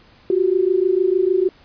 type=tone pair together; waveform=sine; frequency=358.1 / 384.7 Hz; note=F4 / G4; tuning=+43 / -33 cents; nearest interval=minor second; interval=124 cents; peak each=-17 dBFS; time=0.3-1.49 s; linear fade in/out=2 ms; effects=pink hiss -51 dBFS RMS until 1.64 s + resampled to 11025 Hz